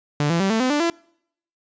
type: tone with pitch steps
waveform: sawtooth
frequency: 146.83 / 168.66 / 193.74 / 222.6 / 255.6 / 293.7 / 337.3 Hz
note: D3 / E3 / G3 / A3 / C4 / D4 / E4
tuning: 0 / +40 / -20 / +20 / -40 / 0 / +40 cents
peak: -14 dBFS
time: 0.2-0.9 s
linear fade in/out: 2 ms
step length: 100 ms
effects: noise-tail reverb RT60 0.7 s tail -26 dB re dry + resampled to 16000 Hz